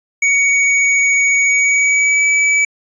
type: tone with pitch glide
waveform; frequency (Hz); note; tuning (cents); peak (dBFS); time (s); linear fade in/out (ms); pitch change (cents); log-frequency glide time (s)
square; 2243 to 2293; C#7 to D7; +20 to -42; -11; 0.22-2.65; 5; +38; 1.44-2.25
effects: resampled to 22050 Hz